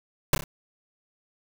pink noise with echo, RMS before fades -18 dBFS, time 0.33-0.35 s, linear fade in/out 2 ms, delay 30 ms, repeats 3, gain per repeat -7 dB, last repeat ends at 0.44 s, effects none

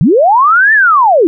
sine linear two-way sweep, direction up then down, 123.47 to 1802 to 300.7 Hz, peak -4 dBFS, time 0.01-1.27 s, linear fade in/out 0 ms, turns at 0.73 s, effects none

